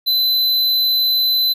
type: tone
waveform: square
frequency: 4027 Hz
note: B7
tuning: 33 cents sharp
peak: -14 dBFS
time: 0.06-1.54 s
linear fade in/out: 20 ms
effects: none